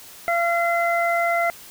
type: harmonic tone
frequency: 684 Hz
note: F5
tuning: 36 cents flat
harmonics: 1 / 2 / 3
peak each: -20 / -26 / -24 dBFS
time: 0.28-1.5 s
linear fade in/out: 0 ms
effects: white hiss -43 dBFS RMS until 1.7 s